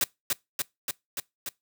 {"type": "noise with echo", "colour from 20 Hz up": "white", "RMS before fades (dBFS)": -24, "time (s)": [0.01, 0.04], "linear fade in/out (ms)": 2, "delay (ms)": 290, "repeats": 5, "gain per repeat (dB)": -2, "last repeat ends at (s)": 1.49, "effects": ["noise-tail reverb RT60 0.2 s tail -23 dB re dry"]}